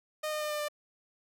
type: tone with pitch steps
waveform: sawtooth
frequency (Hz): 614 / 609.1 / 604.1 / 599.3 / 594.5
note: D#5 / D#5 / D5 / D5 / D5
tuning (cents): -23 / -37 / +49 / +35 / +21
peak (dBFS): -28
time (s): 0.23-0.685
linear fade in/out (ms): 10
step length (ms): 91
effects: none